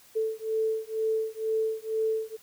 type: beating tone pair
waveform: sine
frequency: 440 / 442.1 Hz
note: A4 / A4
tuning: 0 / +8 cents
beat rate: 2.1 Hz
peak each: -29 dBFS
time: 0.15-2.37 s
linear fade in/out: 20 ms
effects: white hiss -56 dBFS RMS until 2.42 s